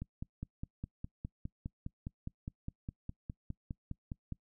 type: click train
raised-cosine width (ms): 5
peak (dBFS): -27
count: 22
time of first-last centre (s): 0.02-4.323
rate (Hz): 4.88
effects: noise-tail reverb RT60 0.1 s tail -24 dB re dry